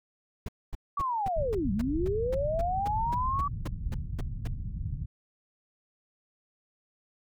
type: noise bursts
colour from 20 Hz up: brown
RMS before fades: -33 dBFS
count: 16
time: 0.46-4.476 s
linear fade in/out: 5 ms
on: 26 ms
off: 240 ms
type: linear two-way sweep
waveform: sine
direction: down then up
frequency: 1156 to 185 to 1156 Hz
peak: -27 dBFS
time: 0.97-3.48 s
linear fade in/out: 5 ms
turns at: 1.72 s
type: low-pass noise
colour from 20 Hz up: pink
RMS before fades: -34 dBFS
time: 1.36-5.06 s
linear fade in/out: 10 ms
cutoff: 150 Hz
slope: 24 dB/octave
effects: none